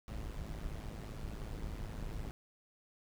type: noise with amplitude modulation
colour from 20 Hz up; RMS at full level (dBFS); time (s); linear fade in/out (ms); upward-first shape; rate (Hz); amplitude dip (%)
brown; -39; 0.08-2.31; 0; sine; 107; 70
effects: none